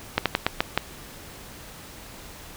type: slowing click train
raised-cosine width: 0.3 ms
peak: -3 dBFS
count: 6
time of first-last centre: 0.18-0.776 s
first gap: 77 ms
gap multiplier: 1.22
effects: pink hiss -43 dBFS RMS until 2.56 s